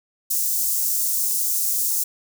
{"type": "high-pass noise", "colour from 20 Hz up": "white", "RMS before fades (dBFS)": -22, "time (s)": [0.3, 2.04], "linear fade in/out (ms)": 10, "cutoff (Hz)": 6200, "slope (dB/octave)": 24, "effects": []}